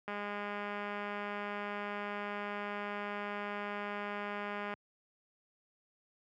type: click train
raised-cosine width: 0.5 ms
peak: -25 dBFS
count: 956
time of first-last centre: 0.08-4.739 s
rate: 205 Hz
effects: high-pass 100 Hz 12 dB/octave